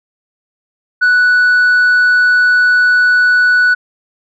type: tone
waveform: sine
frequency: 1480 Hz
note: F#6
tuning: in tune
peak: -4 dBFS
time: 1.01-3.75 s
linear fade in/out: 20 ms
effects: tanh soft clip ceiling -6 dBFS